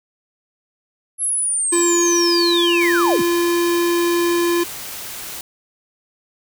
sine linear sweep, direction down, 11175 to 58.27 Hz, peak -17 dBFS, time 1.18-3.23 s, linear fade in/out 50 ms
square tone, 344.3 Hz, F4, 25 cents flat, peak -16 dBFS, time 1.72-4.64 s, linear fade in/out 10 ms
white noise, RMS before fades -31 dBFS, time 2.81-5.41 s, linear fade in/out 2 ms
effects none

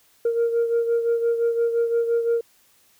sine beating tone pair, 465.2 / 471 Hz, A#4 / A#4, -4 / +18 cents, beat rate 5.8 Hz, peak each -18 / -25 dBFS, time 0.25-2.41 s, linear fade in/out 5 ms, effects tanh soft clip ceiling -15 dBFS + white hiss -59 dBFS RMS until 2.99 s

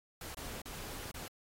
pink noise with dropouts, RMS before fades -45 dBFS, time 0.21-1.28 s, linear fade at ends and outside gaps 2 ms, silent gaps 0.346-0.37 / 0.618-0.656 / 1.114-1.143 s, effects AAC 48 kbps

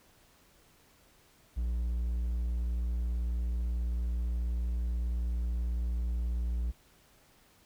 triangle tone, 59.2 Hz, A#1, 27 cents sharp, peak -27 dBFS, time 1.56-6.72 s, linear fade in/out 20 ms, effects pink hiss -63 dBFS RMS until 7.65 s

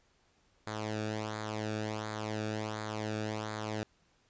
sawtooth tone with flanger, 107.8 Hz, A2, 35 cents flat, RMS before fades -37 dBFS, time 0.67-3.83 s, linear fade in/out 0 ms, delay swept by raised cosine 0.35 to 0.99 ms, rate 1.4 Hz, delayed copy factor -0.7, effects pink hiss -70 dBFS RMS until 4.29 s + resampled to 16000 Hz

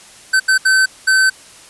square tone bursts at uneven times, 1535 Hz, G6, 37 cents flat, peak -10 dBFS, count 4, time 0.33-0.4 / 0.48-0.58 / 0.65-0.86 / 1.07-1.3 s, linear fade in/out 10 ms, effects white hiss -41 dBFS RMS until 1.69 s + resampled to 24000 Hz

